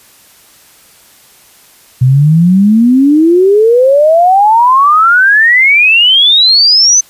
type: exponential sweep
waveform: sine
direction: up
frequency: 123.47 to 6210 Hz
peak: -3 dBFS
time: 2.01-7.01 s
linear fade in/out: 10 ms
effects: white hiss -42 dBFS RMS until 7.09 s + resampled to 32000 Hz